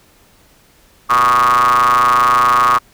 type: ring-modulated tone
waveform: square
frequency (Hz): 62.3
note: B1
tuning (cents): +16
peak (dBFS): -7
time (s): 1.09-2.79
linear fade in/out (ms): 20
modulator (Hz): 1170
effects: pink hiss -50 dBFS RMS until 2.93 s